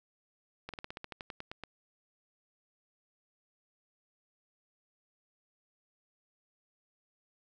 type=slowing click train; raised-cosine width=0.3 ms; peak=-25 dBFS; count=13; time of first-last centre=0.69-1.637 s; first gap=47 ms; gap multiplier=1.09; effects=none